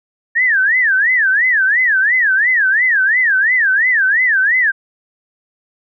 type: tone with vibrato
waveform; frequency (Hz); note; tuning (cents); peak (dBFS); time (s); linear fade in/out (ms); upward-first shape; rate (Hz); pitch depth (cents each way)
sine; 1760; A6; 0; -10; 0.35-4.72; 20; sine; 2.9; 260
effects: none